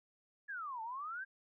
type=exponential two-way sweep; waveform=sine; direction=down then up; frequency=1731 to 869 to 1628 Hz; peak=-40 dBFS; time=0.48-1.25 s; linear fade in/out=20 ms; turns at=0.82 s; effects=none